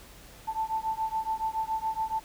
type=beating tone pair; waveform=sine; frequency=880 / 887.1 Hz; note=A5 / A5; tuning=0 / +14 cents; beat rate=7.1 Hz; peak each=-31 / -31 dBFS; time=0.47-2.2 s; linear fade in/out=20 ms; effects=added 48 Hz sine -54 dBFS peak until 2.24 s + pink hiss -51 dBFS RMS until 2.24 s